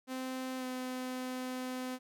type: tone with pitch glide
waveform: sawtooth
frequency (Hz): 258.9 to 255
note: C4 to C4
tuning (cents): -18 to -44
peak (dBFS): -33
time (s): 0.07-1.99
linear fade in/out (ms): 50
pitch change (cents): -26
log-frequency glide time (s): 0.58-0.64
effects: none